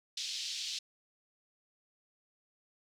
white band-pass noise, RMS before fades -39 dBFS, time 0.17-0.79 s, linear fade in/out 5 ms, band 3100 to 5300 Hz, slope 24 dB/octave, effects none

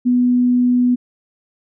sine tone, 246.9 Hz, B3, in tune, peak -11 dBFS, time 0.05-0.96 s, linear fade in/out 20 ms, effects none

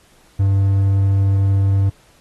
triangle tone, 98 Hz, G2, in tune, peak -10 dBFS, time 0.39-1.9 s, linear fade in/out 10 ms, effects pink hiss -53 dBFS RMS until 2.2 s + AAC 32 kbps

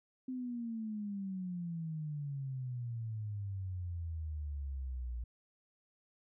sine exponential sweep, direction down, 260 to 58.27 Hz, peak -37 dBFS, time 0.28-5.24 s, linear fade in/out 5 ms, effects none

